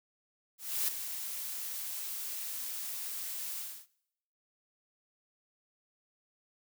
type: noise with ADSR envelope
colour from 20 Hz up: blue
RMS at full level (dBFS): -30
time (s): 0.58-3.87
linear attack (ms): 300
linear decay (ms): 10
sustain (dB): -9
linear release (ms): 290
effects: noise-tail reverb RT60 0.8 s tail -22 dB re dry